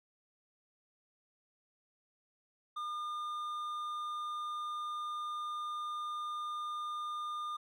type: tone with hard clipping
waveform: triangle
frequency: 1210 Hz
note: D#6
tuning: 49 cents flat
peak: -38 dBFS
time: 2.76-7.57 s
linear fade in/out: 10 ms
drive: 9 dB
effects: none